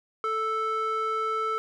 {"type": "tone with band-pass filter", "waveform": "square", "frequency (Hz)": 440, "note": "A4", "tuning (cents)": 0, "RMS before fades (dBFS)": -28, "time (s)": [0.24, 1.58], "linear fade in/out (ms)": 0, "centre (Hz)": 1100, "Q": 8.8, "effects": []}